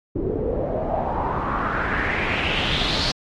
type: noise with low-pass filter sweep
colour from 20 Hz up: pink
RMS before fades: -24 dBFS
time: 0.15-3.12 s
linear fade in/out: 10 ms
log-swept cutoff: 360 to 4700 Hz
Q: 4.5
effects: AAC 32 kbps